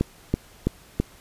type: click train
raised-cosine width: 3 ms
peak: -7 dBFS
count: 4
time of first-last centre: 0.01-1 s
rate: 3.03 Hz
effects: pink hiss -51 dBFS RMS until 1.2 s + resampled to 32000 Hz